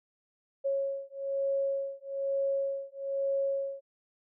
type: beating tone pair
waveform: sine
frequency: 549 / 550.1 Hz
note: C#5 / C#5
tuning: -17 / -13 cents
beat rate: 1.1 Hz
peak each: -32 / -32 dBFS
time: 0.64-3.81 s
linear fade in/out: 20 ms
effects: none